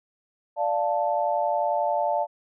sine chord, D minor, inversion none, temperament equal, 587.3 / 698.5 / 880 Hz, D5 / F5 / A5, 0 / 0 / 0 cents, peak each -26 dBFS, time 0.56-2.27 s, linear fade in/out 50 ms, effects none

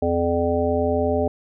harmonic tone, 85.3 Hz, F2, 40 cents flat, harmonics 1 / 3 / 5 / 7 / 9, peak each -26 / -25 / -23 / -23 / -28 dBFS, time 0.02-1.28 s, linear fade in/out 5 ms, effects none

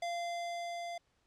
square tone with level ramp, 690 Hz, F5, 21 cents flat, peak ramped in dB -35 to -40 dBFS, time 0.02-0.98 s, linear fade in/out 5 ms, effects pink hiss -75 dBFS RMS until 1.26 s + low-pass 7000 Hz 12 dB/octave

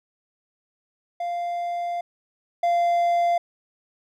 triangle tone pair in turn, 696 / 692 Hz, F5 / F5, -6 / -16 cents, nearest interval unison, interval 10 cents, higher first, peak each -23 / -16 dBFS, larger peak second, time 1.2-2.01 / 2.63-3.38 s, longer first, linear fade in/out 5 ms, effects none

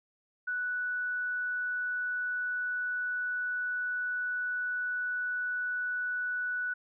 sine tone, 1480 Hz, F#6, in tune, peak -30 dBFS, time 0.47-6.74 s, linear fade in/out 10 ms, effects none

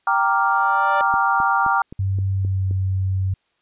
sine chord, G minor seventh, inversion none, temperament equal, 784 / 932.3 / 1174.7 / 1396.9 Hz, G5 / Bb5 / D6 / F6, 0 / 0 / 0 / 0 cents, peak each -21 dBFS, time 0.07-1.82 s, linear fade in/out 2 ms
45% pulse tone with exponential growth, 587.3 Hz, D5, in tune, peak -22 dBFS, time 0.22-1.01 s, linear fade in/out 0 ms, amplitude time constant 170 ms
click train, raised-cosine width 3 ms, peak -21 dBFS, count 7, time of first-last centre 1.14-2.711 s, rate 3.82 Hz
sine tone with pitch glide, 96.6 to 94.94 Hz, G2 to F#2, -25 to +45 cents, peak -18 dBFS, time 1.99-3.34 s, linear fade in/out 5 ms, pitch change -30 cents, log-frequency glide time 2.32-2.67 s
effects white hiss -67 dBFS RMS until 3.61 s + resampled to 8000 Hz

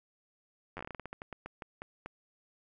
slowing click train, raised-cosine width 0.5 ms, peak -26 dBFS, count 18, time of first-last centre 0.77-2.06 s, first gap 10 ms, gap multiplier 1.22, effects none

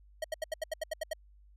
square tone bursts, 632 Hz, D#5, 27 cents sharp, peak -32 dBFS, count 10, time 0.22-1.134 s, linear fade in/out 5 ms, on 23 ms, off 76 ms, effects added 50 Hz sine -56 dBFS peak until 1.56 s + resampled to 32000 Hz

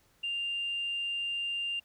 sine tone, 2794 Hz, F7, in tune, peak -30 dBFS, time 0.23-1.8 s, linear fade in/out 10 ms, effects tanh soft clip ceiling -26 dBFS + pink hiss -67 dBFS RMS until 1.84 s

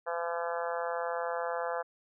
harmonic tone, 169.9 Hz, F3, 47 cents flat, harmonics 3 / 4 / 5 / 6 / 7 / 8 / 9 / 10, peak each -35 / -37 / -39 / -41 / -42 / -43 / -44 / -45 dBFS, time 0.06-1.83 s, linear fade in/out 20 ms, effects none

